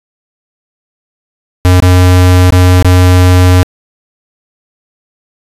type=tone with dropouts; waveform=square; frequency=90.7 Hz; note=F#2; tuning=34 cents flat; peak=-3 dBFS; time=1.65-3.63 s; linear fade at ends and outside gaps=0 ms; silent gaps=1.801-1.824 / 2.504-2.524 / 2.825-2.847 s; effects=resampled to 32000 Hz